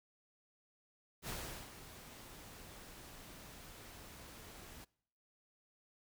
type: noise with ADSR envelope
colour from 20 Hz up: pink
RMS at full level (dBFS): -42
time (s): 1.22-4.85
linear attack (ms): 64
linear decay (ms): 400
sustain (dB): -12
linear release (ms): 13
effects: noise-tail reverb RT60 0.7 s tail -25 dB re dry